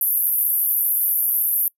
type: band-pass noise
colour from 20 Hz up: white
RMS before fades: -20 dBFS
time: 0.01-1.68 s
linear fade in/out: 2 ms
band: 11000 to 14000 Hz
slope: 96 dB/octave
effects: noise-tail reverb RT60 0.1 s tail -24 dB re dry